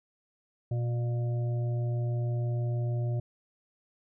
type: harmonic tone with a mistuned harmonic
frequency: 120 Hz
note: B2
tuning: 49 cents flat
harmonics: 1 / 3 / 5 / 6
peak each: -27 / -42 / -43 / -49 dBFS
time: 0.71-3.2 s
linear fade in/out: 5 ms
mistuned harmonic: 6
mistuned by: -33 cents
effects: none